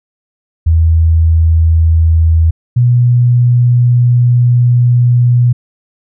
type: tone pair in turn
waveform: sine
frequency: 81.4 / 121.96 Hz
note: E2 / B2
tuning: -21 / -21 cents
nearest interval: perfect fifth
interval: 700 cents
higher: second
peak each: -5 dBFS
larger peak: neither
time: 0.66-2.51 / 2.76-5.53 s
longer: second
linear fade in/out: 10 ms
effects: none